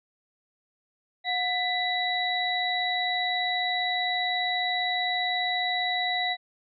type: tone cluster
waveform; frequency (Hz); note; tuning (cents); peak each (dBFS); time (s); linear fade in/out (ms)
sine; 724 / 1991 / 3903; F#5 / B6 / B7; -38 / +14 / -21; -29; 1.24-6.37; 50
effects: none